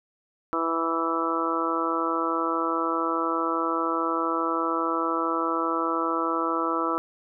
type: harmonic tone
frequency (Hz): 164.81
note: E3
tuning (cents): 0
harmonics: 2 / 3 / 4 / 5 / 6 / 7 / 8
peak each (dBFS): -29 / -32 / -35 / -39 / -32 / -30 / -28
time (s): 0.53-6.98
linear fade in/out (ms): 0
effects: none